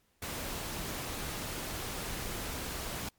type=noise with amplitude modulation; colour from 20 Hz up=pink; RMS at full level=-37 dBFS; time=0.22-3.09 s; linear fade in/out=5 ms; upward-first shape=sine; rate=215 Hz; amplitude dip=25%; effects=pink hiss -72 dBFS RMS until 3.18 s + MP3 96 kbps